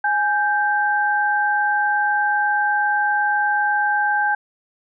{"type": "tone pair together", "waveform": "sine", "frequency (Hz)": [831.2, 1568], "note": ["G#5", "G6"], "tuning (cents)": [1, 0], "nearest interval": "major seventh", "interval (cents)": 1099, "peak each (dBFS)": -19, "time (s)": [0.04, 4.35], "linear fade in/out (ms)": 5, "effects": []}